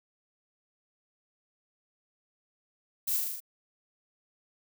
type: noise with echo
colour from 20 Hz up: violet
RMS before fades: -30 dBFS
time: 3.07-3.17 s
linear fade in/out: 10 ms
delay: 39 ms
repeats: 6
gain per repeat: -2 dB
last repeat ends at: 3.404 s
effects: none